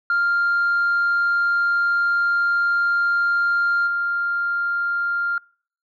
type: tone with level steps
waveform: sine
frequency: 1396.9 Hz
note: F6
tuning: in tune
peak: -15 / -19 dBFS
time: 0.1-5.38 s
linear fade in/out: 2 ms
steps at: 3.86 s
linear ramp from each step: 20 ms
effects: noise-tail reverb RT60 0.5 s tail -26 dB re dry + tanh soft clip ceiling -14 dBFS